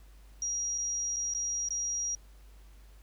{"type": "tone with dropouts", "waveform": "sine", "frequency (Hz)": 5720, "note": "F8", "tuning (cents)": 41, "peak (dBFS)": -30, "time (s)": [0.42, 2.15], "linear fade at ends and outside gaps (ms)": 1, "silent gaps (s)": [[0.779, 0.783], [1.162, 1.166], [1.338, 1.348], [1.687, 1.706]], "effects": ["added 50 Hz sine -51 dBFS peak until 3.02 s", "pink hiss -64 dBFS RMS until 3.02 s"]}